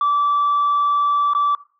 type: tone with dropouts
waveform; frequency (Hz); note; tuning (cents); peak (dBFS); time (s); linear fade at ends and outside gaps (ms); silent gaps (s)
sine; 1159; D6; -23; -13; 0.01-1.55; 2; 1.335-1.349
effects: noise-tail reverb RT60 0.4 s tail -19 dB re dry + tanh soft clip ceiling -12 dBFS